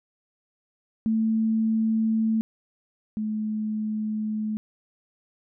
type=tone pair in turn; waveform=sine; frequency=221.7 / 215.1 Hz; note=A3 / A3; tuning=+13 / -39 cents; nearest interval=minor second; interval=52 cents; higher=first; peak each=-20 / -25 dBFS; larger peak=first; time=1.06-2.41 / 3.17-4.57 s; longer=second; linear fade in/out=0 ms; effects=none